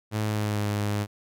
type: tone with pitch glide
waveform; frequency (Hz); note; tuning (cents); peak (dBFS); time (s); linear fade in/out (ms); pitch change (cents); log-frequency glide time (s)
sawtooth; 107.3 to 103.47; A2 to G#2; -43 to -6; -21; 0.11-1.07; 50; -63; 0.22-0.67
effects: none